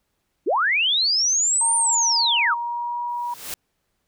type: linear two-way sweep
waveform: sine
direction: up then down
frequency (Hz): 261.6 to 9180 to 978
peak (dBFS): -17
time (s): 0.46-2.55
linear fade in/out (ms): 20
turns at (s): 1.75
type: tone with pitch glide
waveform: sine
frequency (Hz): 930 to 960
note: A#5 to B5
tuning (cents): -4 to -49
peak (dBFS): -24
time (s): 1.61-3.34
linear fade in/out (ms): 5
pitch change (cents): +55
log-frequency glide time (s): 2.07-3.02
type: noise with exponential growth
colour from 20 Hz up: white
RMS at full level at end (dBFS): -28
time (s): 3.08-3.54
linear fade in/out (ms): 1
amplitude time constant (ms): 100
effects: pink hiss -73 dBFS RMS until 4.07 s